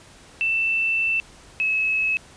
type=tone pair in turn; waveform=sine; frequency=2667 / 2581 Hz; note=E7 / E7; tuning=+20 / -37 cents; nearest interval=minor second; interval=57 cents; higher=first; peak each=-19 / -19 dBFS; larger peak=neither; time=0.41-1.2 / 1.6-2.17 s; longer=first; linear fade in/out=0 ms; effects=pink hiss -48 dBFS RMS until 2.36 s + resampled to 22050 Hz